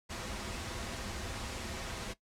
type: noise with comb filter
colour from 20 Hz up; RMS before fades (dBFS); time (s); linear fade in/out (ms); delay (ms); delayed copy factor
pink; -40; 0.09-2.14; 20; 6.8; -0.5
effects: noise-tail reverb RT60 0.1 s tail -17 dB re dry + low-pass 8000 Hz 12 dB/octave

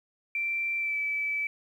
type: tone with pitch glide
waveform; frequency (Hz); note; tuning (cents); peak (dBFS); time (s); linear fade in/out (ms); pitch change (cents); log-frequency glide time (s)
sine; 2349 to 2306; D7 to D7; 0 to -32; -27; 0.35-1.47; 2; -32; 0.77-0.98
effects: 10-bit

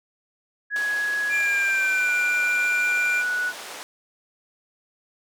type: tone with pitch glide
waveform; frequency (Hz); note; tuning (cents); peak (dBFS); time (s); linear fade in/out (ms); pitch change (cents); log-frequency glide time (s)
sine; 1673 to 1473.4; G#6 to F#6; +12 to -8; -22; 0.7-3.53; 50; -220; 1.36-2.12
type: band-pass noise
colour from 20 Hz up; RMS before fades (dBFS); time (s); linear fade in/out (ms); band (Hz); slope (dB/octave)
pink; -38; 0.76-3.83; 0; 570 to 9800; 12
type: tone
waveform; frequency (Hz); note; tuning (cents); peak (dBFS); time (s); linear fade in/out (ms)
triangle; 2379; D7; +22; -21; 1.29-3.24; 50
effects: none

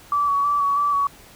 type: tone with vibrato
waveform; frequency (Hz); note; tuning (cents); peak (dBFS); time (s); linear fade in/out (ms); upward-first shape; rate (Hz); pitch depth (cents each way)
sine; 1142; D6; -49; -17; 0.12-1.07; 2; square; 3.1; 24
effects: pink hiss -47 dBFS RMS until 1.35 s

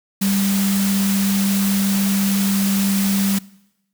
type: tone in noise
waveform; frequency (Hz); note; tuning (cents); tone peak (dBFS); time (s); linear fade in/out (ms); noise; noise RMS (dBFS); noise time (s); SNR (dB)
sine; 197; G3; +9; -16; 0.21-3.39; 10; white; -25; 0.21-3.39; +6
effects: noise-tail reverb RT60 0.9 s tail -22 dB re dry

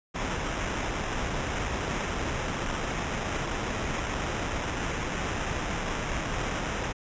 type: noise with sample-and-hold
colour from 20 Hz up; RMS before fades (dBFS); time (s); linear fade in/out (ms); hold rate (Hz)
pink; -31; 0.14-6.93; 20; 4410
effects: resampled to 16000 Hz

